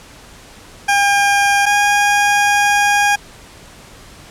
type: tone pair in turn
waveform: 20% pulse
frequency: 805 / 817.2 Hz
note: G5 / G#5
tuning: +46 / -28 cents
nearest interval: unison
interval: 26 cents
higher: second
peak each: -6 dBFS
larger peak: neither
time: 0.88-1.66 / 1.66-3.16 s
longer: second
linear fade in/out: 10 ms
effects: pink hiss -40 dBFS RMS until 4.3 s + low-pass 10000 Hz 12 dB/octave